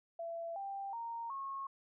sine tone with pitch steps, 671 / 788.8 / 927.3 / 1090 Hz, E5 / G5 / A#5 / C#6, +31 / +11 / -9 / -29 cents, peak -39 dBFS, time 0.19-1.67 s, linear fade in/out 5 ms, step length 370 ms, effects none

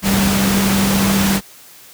sine tone in noise, 196 Hz, G3, in tune, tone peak -14 dBFS, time 0.02-1.41 s, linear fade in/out 50 ms, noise pink, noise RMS -18 dBFS, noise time 0.02-1.41 s, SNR +1 dB, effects white hiss -42 dBFS RMS until 1.93 s + high-pass 60 Hz 12 dB/octave

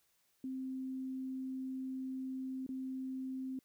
sine tone with dropouts, 261.6 Hz, C4, in tune, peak -38 dBFS, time 0.44-3.59 s, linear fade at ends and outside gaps 2 ms, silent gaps 2.665-2.69 s, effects white hiss -75 dBFS RMS until 3.64 s

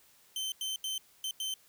sawtooth tone bursts at uneven times, 3089 Hz, G7, 26 cents flat, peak -30 dBFS, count 5, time 0.36-0.52 / 0.61-0.76 / 0.84-0.98 / 1.24-1.31 / 1.4-1.54 s, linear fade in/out 2 ms, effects white hiss -63 dBFS RMS until 1.68 s

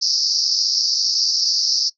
pink band-pass noise, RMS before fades -19 dBFS, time 0.01-1.9 s, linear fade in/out 20 ms, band 4600 to 5600 Hz, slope 96 dB/octave, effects noise-tail reverb RT60 0.1 s tail -20 dB re dry

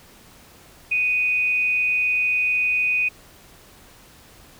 sine tone with amplitude modulation, 2489 Hz, D#7, in tune, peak -16 dBFS, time 0.91-3.09 s, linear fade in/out 10 ms, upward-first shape sine, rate 227 Hz, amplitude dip 40%, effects pink hiss -49 dBFS RMS until 4.59 s

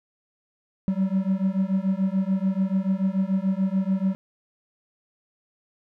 triangle beating tone pair, 187.9 / 194.8 Hz, F#3 / G3, +27 / -11 cents, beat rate 6.9 Hz, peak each -22 dBFS, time 0.88-4.15 s, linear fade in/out 0 ms, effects none

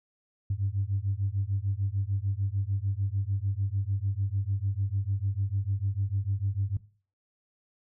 sine beating tone pair, 95.5 / 102.2 Hz, G2 / G#2, -45 / -27 cents, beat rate 6.7 Hz, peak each -29 dBFS, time 0.5-6.77 s, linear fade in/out 5 ms, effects noise-tail reverb RT60 0.4 s tail -18 dB re dry + tanh soft clip ceiling -19 dBFS

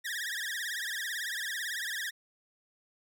sawtooth tone with vibrato, 1760 Hz, A6, in tune, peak -30 dBFS, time 0.04-2.11 s, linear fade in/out 20 ms, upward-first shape triangle, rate 18 Hz, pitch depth 200 cents each way, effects none

